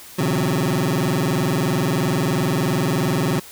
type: tone with vibrato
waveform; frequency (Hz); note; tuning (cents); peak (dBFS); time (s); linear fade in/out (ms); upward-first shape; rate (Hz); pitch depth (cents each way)
25% pulse; 154.8; D#3; -9; -14; 0.18-3.4; 10; square; 20; 290
effects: white hiss -41 dBFS RMS until 3.51 s